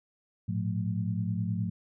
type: tone cluster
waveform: sine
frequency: 107.8 / 117.5 / 177.8 / 217.5 Hz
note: A2 / A#2 / F3 / A3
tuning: -35 / +14 / +31 / -20 cents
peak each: -31 / -37 / -32 / -37 dBFS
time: 0.48-1.7 s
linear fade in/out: 10 ms
effects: none